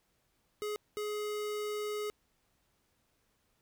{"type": "tone bursts at uneven times", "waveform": "square", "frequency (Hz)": 420, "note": "G#4", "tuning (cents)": 19, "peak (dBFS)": -35, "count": 2, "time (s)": [[0.62, 0.76], [0.97, 2.1]], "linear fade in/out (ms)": 0, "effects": ["pink hiss -75 dBFS RMS until 3.61 s"]}